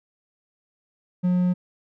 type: tone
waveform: triangle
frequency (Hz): 180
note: F#3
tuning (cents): -47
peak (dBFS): -16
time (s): 1.23-1.54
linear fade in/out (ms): 20
effects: none